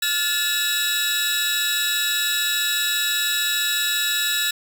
sawtooth tone cluster, 1417 / 1730 / 2608 / 3865 Hz, F6 / A6 / E7 / B7, +25 / -30 / -19 / -38 cents, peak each -26 / -22 / -28 / -19 dBFS, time 0.02-4.51 s, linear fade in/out 5 ms, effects 8-bit

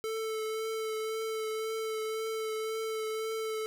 square tone with vibrato, 440 Hz, A4, in tune, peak -33 dBFS, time 0.04-3.66 s, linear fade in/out 0 ms, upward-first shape triangle, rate 1.9 Hz, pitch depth 18 cents each way, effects none

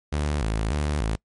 sawtooth tone with vibrato, 63.3 Hz, B1, 43 cents sharp, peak -19 dBFS, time 0.12-1.16 s, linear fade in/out 10 ms, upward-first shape square, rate 1.7 Hz, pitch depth 270 cents each way, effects noise-tail reverb RT60 0.1 s tail -24 dB re dry + MP3 48 kbps

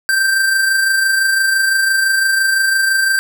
square tone with amplitude modulation, 1568 Hz, G6, in tune, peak -11 dBFS, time 0.09-3.19 s, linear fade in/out 0 ms, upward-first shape sine, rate 25.9 Hz, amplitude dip 35%, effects none

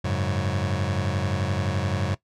sawtooth chord, F# suspended second, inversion none, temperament just, 92.5 / 104.06 / 138.75 Hz, F#2 / G#2 / C#3, 0 / +4 / +2 cents, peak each -22 / -24 / -25 dBFS, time 0.04-2.15 s, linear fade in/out 10 ms, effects noise-tail reverb RT60 0.1 s tail -18 dB re dry + low-pass 6000 Hz 12 dB/octave

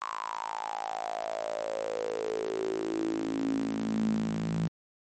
sawtooth tone with high-pass filter sweep, 54.8 Hz, A1, 6 cents flat, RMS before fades -32 dBFS, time 0.01-4.68 s, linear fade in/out 10 ms, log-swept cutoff 1100 to 170 Hz, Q 9.4, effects MP3 32 kbps

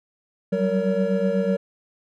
triangle tone cluster, 186.9 / 195 / 463.2 / 564 Hz, F#3 / G3 / A#4 / C#5, +18 / -9 / -11 / +30 cents, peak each -23 dBFS, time 0.52-1.57 s, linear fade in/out 10 ms, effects none

